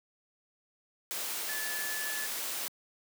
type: tone in noise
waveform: sine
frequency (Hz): 1730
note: A6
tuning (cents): -30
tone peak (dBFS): -37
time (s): 1.49-2.26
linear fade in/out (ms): 0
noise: white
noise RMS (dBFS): -36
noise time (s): 1.11-2.68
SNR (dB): -4
effects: high-pass 300 Hz 12 dB/octave